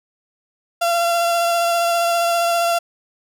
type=tone with vibrato; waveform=35% pulse; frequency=684 Hz; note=F5; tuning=36 cents flat; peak=-14 dBFS; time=0.81-2.79 s; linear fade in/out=10 ms; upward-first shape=sine; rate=15 Hz; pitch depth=14 cents each way; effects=none